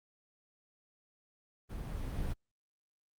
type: noise with level ramp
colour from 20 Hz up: brown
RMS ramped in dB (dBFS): -41 to -35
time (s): 1.69-2.34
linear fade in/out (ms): 20
effects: Opus 32 kbps